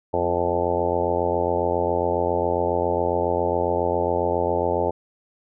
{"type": "harmonic tone with a mistuned harmonic", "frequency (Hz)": 87.31, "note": "F2", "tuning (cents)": 0, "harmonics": [1, 2, 3, 4, 5, 6, 7, 8, 9, 10], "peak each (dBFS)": [-31, -36, -34, -29, -26, -26, -27, -34, -30, -28], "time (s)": [0.13, 4.91], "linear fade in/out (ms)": 10, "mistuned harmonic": 3, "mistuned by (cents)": -25, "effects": []}